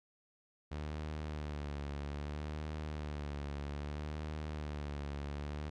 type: tone with vibrato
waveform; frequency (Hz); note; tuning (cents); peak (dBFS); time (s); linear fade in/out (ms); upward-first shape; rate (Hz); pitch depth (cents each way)
sawtooth; 74.1; D2; +16; -35; 0.71-5.7; 10; sine; 0.62; 61
effects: low-pass 5000 Hz 12 dB/octave